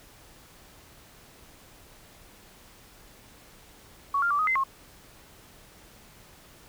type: tone with pitch steps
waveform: sine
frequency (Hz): 1120 / 1395 / 1159 / 1254 / 2067 / 1079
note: C#6 / F6 / D6 / D#6 / C7 / C#6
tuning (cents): +18 / -2 / -23 / +13 / -22 / -47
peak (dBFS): -22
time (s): 4.14-4.638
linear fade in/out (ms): 5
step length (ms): 83
effects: pink hiss -53 dBFS RMS until 6.68 s